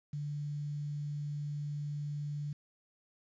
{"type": "tone with quantisation", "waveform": "sine", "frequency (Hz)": 146.6, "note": "D3", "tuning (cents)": -3, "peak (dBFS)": -35, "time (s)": [0.13, 2.53], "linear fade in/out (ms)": 5, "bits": 10, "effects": ["resampled to 16000 Hz"]}